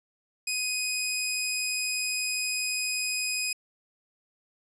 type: tone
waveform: 15% pulse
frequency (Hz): 2503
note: D#7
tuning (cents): +10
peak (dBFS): -20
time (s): 0.47-3.53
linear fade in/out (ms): 5
effects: low-pass 12000 Hz 12 dB/octave